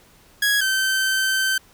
sawtooth tone pair in turn, 1661.2 / 1545.4 Hz, G#6 / G6, 0 / -25 cents, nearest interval minor second, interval 125 cents, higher first, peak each -13 / -15 dBFS, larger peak first, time 0.42-0.61 / 0.61-1.58 s, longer second, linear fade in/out 5 ms, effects pink hiss -53 dBFS RMS until 1.73 s

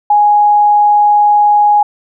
sine tone, 830.6 Hz, G#5, in tune, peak -5 dBFS, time 0.1-1.83 s, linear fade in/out 5 ms, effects none

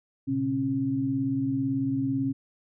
sine tone cluster, 118.1 / 136.1 / 271.1 Hz, A#2 / C#3 / C#4, +23 / -31 / -38 cents, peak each -34 / -33 / -25 dBFS, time 0.27-2.33 s, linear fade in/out 20 ms, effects none

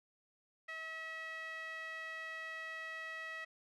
sawtooth tone with band-pass filter, 644 Hz, E5, 41 cents flat, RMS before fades -45 dBFS, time 0.68-3.45 s, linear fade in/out 10 ms, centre 2000 Hz, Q 3.7, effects none

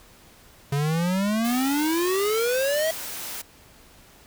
square exponential sweep, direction up, 138.59 to 656 Hz, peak -22 dBFS, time 0.72-2.91 s, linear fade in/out 5 ms
white high-pass noise, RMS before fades -34 dBFS, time 1.44-3.42 s, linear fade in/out 10 ms, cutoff 200 Hz, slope 12 dB/octave
effects pink hiss -52 dBFS RMS until 4.26 s

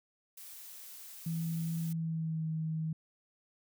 blue noise, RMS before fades -49 dBFS, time 0.37-1.93 s, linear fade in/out 5 ms
sine tone with pitch glide, 164.81 to 159.01 Hz, E3 to D#3, 0 to +38 cents, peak -32 dBFS, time 1.26-2.93 s, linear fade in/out 5 ms, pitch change -62 cents, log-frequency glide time 1.82-2.46 s
effects none

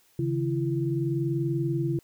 sine tone cluster, 137.3 / 157.7 / 337.4 Hz, C#3 / D#3 / E4, -16 / +24 / +40 cents, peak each -27 / -33 / -28 dBFS, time 0.19-1.99 s, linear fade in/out 2 ms, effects white hiss -63 dBFS RMS until 2.03 s

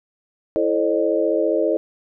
sine tone cluster, 330 / 437.2 / 532 / 607 Hz, E4 / A4 / C5 / D#5, +2 / -11 / +29 / -43 cents, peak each -22 dBFS, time 0.56-1.77 s, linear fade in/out 0 ms, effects none

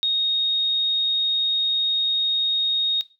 sine tone, 3729 Hz, A#7, in tune, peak -18 dBFS, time 0.03-3.01 s, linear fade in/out 0 ms, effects noise-tail reverb RT60 0.3 s tail -19 dB re dry

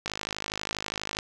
click train, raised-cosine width 0.2 ms, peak -13 dBFS, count 60, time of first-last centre 0.06-1.188 s, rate 52.3 Hz, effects none

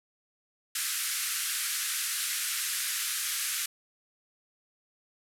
white band-pass noise, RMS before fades -32 dBFS, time 0.75-3.66 s, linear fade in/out 5 ms, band 1300 to 13000 Hz, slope 48 dB/octave, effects none

